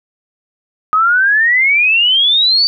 sine exponential sweep, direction up, 1244.5 to 4632 Hz, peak -8 dBFS, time 0.93-2.67 s, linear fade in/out 0 ms, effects none

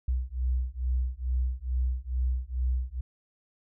sine beating tone pair, 61.74 / 64.04 Hz, B1 / C2, 0 / -37 cents, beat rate 2.3 Hz, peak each -29 dBFS, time 0.08-3.01 s, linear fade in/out 5 ms, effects none

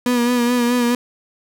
35% pulse tone with vibrato, 242.5 Hz, B3, 31 cents flat, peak -13 dBFS, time 0.06-0.95 s, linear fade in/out 2 ms, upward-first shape sine, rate 4.7 Hz, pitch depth 38 cents each way, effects none

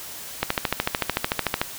click train, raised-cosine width 0.3 ms, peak -4 dBFS, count 17, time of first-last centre 0.43-1.615 s, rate 13.5 Hz, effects white hiss -37 dBFS RMS until 1.78 s

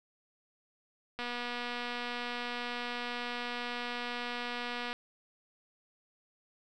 click train, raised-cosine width 0.3 ms, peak -22 dBFS, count 906, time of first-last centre 1.19-4.93 s, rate 242 Hz, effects none

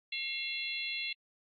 harmonic tone with a mistuned harmonic, 681 Hz, F5, 44 cents flat, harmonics 3 / 4 / 5 / 6, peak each -40 / -38 / -41 / -41 dBFS, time 0.12-1.13 s, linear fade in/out 5 ms, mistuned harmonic 3, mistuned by +87 cents, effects AAC 32 kbps

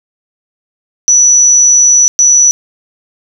sine tone bursts at uneven times, 5920 Hz, F#8, in tune, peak -3 dBFS, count 2, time 1.08-2.08 / 2.19-2.51 s, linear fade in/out 0 ms, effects none

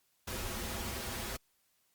pink noise with comb filter, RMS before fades -39 dBFS, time 0.27-1.37 s, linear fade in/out 10 ms, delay 6.7 ms, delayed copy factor -0.75, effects white hiss -74 dBFS RMS until 1.94 s + Opus 48 kbps

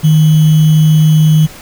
sine tone with sample-and-hold, 155.56 Hz, D#3, in tune, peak -4 dBFS, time 0.03-1.47 s, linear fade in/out 20 ms, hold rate 3150 Hz, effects pink hiss -33 dBFS RMS until 1.61 s

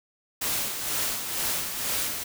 white noise with tremolo, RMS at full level -27 dBFS, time 0.41-2.24 s, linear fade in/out 10 ms, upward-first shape sine, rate 2.1 Hz, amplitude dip 50%, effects none

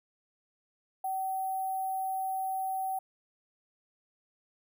sine tone with sample-and-hold, 763 Hz, G5, 47 cents flat, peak -30 dBFS, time 1.04-2.99 s, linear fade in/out 5 ms, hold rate 11025 Hz, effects none

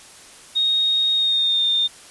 sine tone with pitch glide, 3729 to 3627 Hz, A#7 to A#7, 0 to -48 cents, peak -16 dBFS, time 0.55-1.88 s, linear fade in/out 20 ms, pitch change -48 cents, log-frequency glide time 1.14-1.65 s, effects white hiss -44 dBFS RMS until 2.1 s + resampled to 24000 Hz

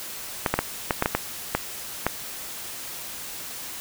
clicks, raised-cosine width 0.5 ms, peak -5 dBFS, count 9, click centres 0.462 / 0.54 / 0.59 / 0.908 / 1.024 / 1.059 / 1.15 / 1.55 / 2.066 s, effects white hiss -36 dBFS RMS until 3.8 s

